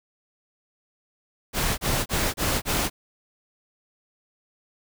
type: noise bursts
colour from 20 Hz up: pink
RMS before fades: -24 dBFS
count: 5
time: 1.53-2.9 s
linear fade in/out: 50 ms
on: 250 ms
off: 30 ms
effects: none